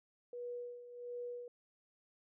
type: tone with tremolo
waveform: sine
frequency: 485.3 Hz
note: B4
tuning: 30 cents flat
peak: -40 dBFS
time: 0.33-1.48 s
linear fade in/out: 2 ms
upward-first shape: sine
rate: 1.4 Hz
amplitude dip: 70%
effects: none